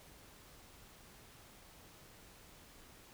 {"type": "silence", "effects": ["pink hiss -59 dBFS RMS until 3.13 s"]}